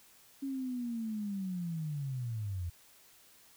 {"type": "linear sweep", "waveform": "sine", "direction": "down", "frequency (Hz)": [276.6, 82.8], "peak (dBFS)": -34, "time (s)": [0.42, 2.7], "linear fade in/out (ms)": 10, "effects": ["white hiss -61 dBFS RMS until 3.56 s"]}